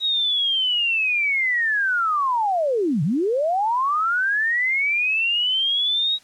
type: linear two-way sweep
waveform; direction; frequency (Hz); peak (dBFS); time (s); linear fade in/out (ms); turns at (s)
sine; down then up; 3826 to 133.6 to 3826; -18; 0-6.19; 50; 3.03
effects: white hiss -53 dBFS RMS until 6.23 s + low-pass 8000 Hz 12 dB/octave